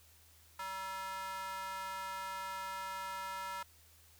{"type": "tone with high-pass filter", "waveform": "square", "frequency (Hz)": 191.3, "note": "G3", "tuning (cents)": -42, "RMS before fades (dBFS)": -42, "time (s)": [0.59, 3.63], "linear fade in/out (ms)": 5, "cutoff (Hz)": 1100, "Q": 4.3, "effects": ["added 80 Hz sine -65 dBFS peak until 4.19 s", "white hiss -64 dBFS RMS until 4.19 s"]}